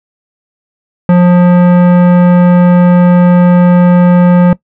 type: tone with tanh clipping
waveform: sine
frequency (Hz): 177.4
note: F3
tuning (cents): +27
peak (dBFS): -4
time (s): 1.09-4.53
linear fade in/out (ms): 2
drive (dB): 16
effects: noise-tail reverb RT60 0.1 s tail -20 dB re dry